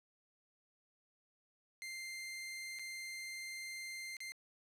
sawtooth tone with dropouts, 2093 Hz, C7, in tune, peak -40 dBFS, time 1.82-4.32 s, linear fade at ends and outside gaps 0 ms, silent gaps 2.788-2.794 / 4.168-4.204 s, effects low-pass 12000 Hz 12 dB/octave + 12-bit

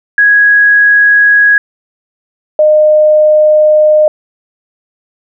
sine tone pair in turn, 1661.2 / 611.2 Hz, G#6 / D#5, 0 / -31 cents, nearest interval octave + perfect fourth, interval 1731 cents, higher first, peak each -3 / -3 dBFS, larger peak neither, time 0.18-1.58 / 2.59-4.08 s, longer second, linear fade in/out 2 ms, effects none

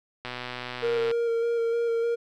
click train, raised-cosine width 0.3 ms, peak -18 dBFS, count 108, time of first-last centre 0.25-1.113 s, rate 124 Hz
triangle tone with vibrato, 464.7 Hz, A#4, 5 cents flat, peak -21 dBFS, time 0.82-2.16 s, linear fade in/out 20 ms, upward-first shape square, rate 3.3 Hz, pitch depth 14 cents each way
effects none

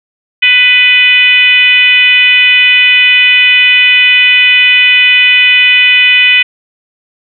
sine tone with frequency modulation, 2489 Hz, D#7, in tune, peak -3 dBFS, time 0.42-6.43 s, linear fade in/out 10 ms, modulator 500 Hz, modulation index 1.1, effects none

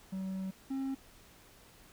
triangle tone pair in turn, 190 / 268.7 Hz, F#3 / C4, +46 / +46 cents, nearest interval tritone, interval 600 cents, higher second, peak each -33 / -31 dBFS, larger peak second, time 0.12-0.51 / 0.7-0.95 s, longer first, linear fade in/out 10 ms, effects pink hiss -59 dBFS RMS until 1.92 s

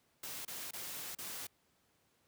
white noise with dropouts, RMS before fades -44 dBFS, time 0.23-1.47 s, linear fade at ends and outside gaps 5 ms, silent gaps 0.451-0.478 / 0.71-0.733 / 1.151-1.185 s, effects pink hiss -74 dBFS RMS until 2.27 s + high-pass 80 Hz 12 dB/octave

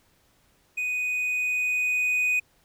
triangle tone with level ramp, 2489 Hz, D#7, in tune, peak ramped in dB -24 to -19 dBFS, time 0.77-2.4 s, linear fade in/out 10 ms, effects pink hiss -64 dBFS RMS until 2.64 s

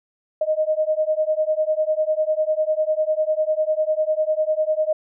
sine beating tone pair, 616 / 626 Hz, D#5 / D#5, -17 / +10 cents, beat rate 10 Hz, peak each -21 dBFS, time 0.41-4.93 s, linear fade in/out 5 ms, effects none

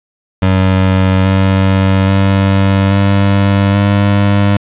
25% pulse tone with pitch steps, 94.4 / 95.94 / 97.5 / 99.09 / 100.71 Hz, F#2 / G2 / G2 / G2 / G2, +35 / -37 / -9 / +19 / +47 cents, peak -4 dBFS, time 0.42-4.57 s, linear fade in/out 5 ms, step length 830 ms, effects resampled to 8000 Hz + 7-bit

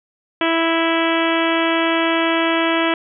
harmonic tone, 329.6 Hz, E4, in tune, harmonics 1 / 2 / 3 / 4 / 5 / 6 / 7 / 8 / 9 / 10, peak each -19 / -22 / -24 / -25 / -26 / -27 / -27 / -28 / -29 / -29 dBFS, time 0.41-2.94 s, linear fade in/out 2 ms, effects none

